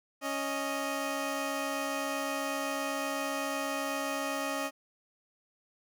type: tone pair together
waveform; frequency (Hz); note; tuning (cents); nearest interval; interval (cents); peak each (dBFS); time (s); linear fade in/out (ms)
15% pulse; 277.2 / 622.3; C#4 / D#5; 0 / 0; octave + major second; 1400; -28; 0.21-4.71; 50
effects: none